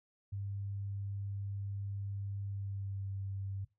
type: tone with pitch glide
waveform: sine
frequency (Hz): 99.6 to 97.72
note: G2 to G2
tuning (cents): +28 to -5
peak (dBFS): -37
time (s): 0.32-3.65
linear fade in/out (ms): 10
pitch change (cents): -33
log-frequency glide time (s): 2.44-3.09
effects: noise-tail reverb RT60 0.2 s tail -17 dB re dry